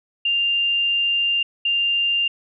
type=tone bursts at uneven times; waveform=sine; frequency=2794 Hz; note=F7; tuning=in tune; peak=-17 dBFS; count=2; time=0.25-1.43 / 1.65-2.28 s; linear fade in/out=5 ms; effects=none